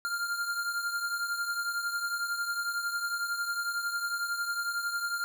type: beating tone pair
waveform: square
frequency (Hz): 1396.9 / 1407.9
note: F6 / F6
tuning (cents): 0 / +14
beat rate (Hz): 11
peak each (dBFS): -32 / -38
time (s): 0.05-5.24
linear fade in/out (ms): 0
effects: none